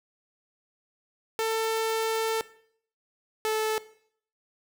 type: tone pair in turn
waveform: sawtooth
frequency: 446.1 / 435.9 Hz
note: A4 / A4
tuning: +24 / -16 cents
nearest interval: unison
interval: 40 cents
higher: first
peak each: -21 dBFS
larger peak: neither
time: 1.39-2.41 / 3.45-3.78 s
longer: first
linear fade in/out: 0 ms
effects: noise-tail reverb RT60 0.6 s tail -18 dB re dry